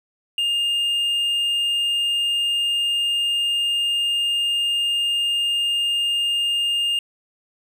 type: tone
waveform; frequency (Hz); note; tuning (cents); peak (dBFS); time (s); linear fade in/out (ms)
triangle; 2820; F7; +16; -17; 0.38-6.99; 2
effects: none